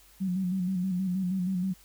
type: tone with vibrato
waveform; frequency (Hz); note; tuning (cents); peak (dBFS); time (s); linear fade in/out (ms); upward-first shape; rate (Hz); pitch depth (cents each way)
sine; 185; F#3; 0; -26; 0.2-1.74; 20; square; 6.3; 54
effects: added 50 Hz sine -60 dBFS peak until 1.84 s + white hiss -58 dBFS RMS until 1.84 s